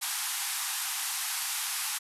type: band-pass noise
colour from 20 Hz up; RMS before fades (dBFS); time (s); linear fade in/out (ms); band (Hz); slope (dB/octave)
white; -33; 0.01-1.99; 20; 750 to 13000; 96
effects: none